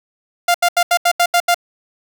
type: tone bursts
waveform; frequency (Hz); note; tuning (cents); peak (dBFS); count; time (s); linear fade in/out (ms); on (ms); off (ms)
sawtooth; 698.5; F5; 0; -7; 8; 0.48-1.545; 5; 64; 79
effects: none

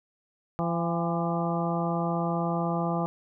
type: harmonic tone with a mistuned harmonic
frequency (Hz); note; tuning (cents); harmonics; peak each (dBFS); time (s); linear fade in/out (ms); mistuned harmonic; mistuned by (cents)
170; F3; -46; 1 / 2 / 3 / 4 / 5 / 6 / 7; -28 / -34 / -35 / -33 / -34 / -38 / -36; 0.59-3.06; 0; 5; -50
effects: none

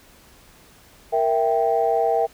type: chord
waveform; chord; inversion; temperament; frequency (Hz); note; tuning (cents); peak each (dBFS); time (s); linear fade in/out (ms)
sine; E diminished; second; equal; 466.2 / 659.3 / 784; Bb4 / E5 / G5; 0 / 0 / 0; -21; 1.12-2.27; 20
effects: tanh soft clip ceiling -8 dBFS + pink hiss -51 dBFS RMS until 2.33 s

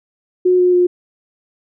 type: tone with pitch steps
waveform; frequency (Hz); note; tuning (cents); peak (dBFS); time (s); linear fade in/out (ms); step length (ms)
sine; 364 / 360.4 / 356.9; F#4 / F#4 / F4; -28 / -45 / +38; -9; 0.45-0.87; 10; 140
effects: none

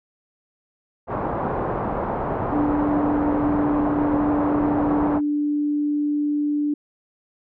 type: low-pass noise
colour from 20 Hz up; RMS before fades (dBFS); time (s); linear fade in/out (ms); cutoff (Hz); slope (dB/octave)
white; -25; 1.07-5.21; 50; 1000; 24
type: tone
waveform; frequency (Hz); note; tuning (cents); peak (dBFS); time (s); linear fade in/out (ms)
sine; 294.3; D4; +4; -19; 2.52-6.74; 5
effects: none

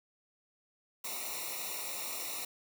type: noise with comb filter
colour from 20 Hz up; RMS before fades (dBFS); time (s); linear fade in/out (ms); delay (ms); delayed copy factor
white; -39; 1.04-2.45; 5; 0.62; -1
effects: none

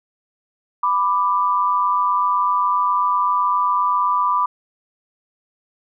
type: tone pair together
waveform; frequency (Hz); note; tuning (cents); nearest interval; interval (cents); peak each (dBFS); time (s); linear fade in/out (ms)
sine; 992 / 1179.7; B5 / D6; +7 / +7; minor third; 300; -18; 0.83-4.46; 5
effects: none

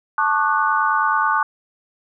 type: chord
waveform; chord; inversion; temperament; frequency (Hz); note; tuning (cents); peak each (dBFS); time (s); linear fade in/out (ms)
sine; D major seventh; second; equal with one note detuned; 880 / 1108.7 / 1198 / 1480; A5 / C#6 / D6 / F#6; 0 / 0 / +34 / 0; -21; 0.18-1.43; 2
effects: none

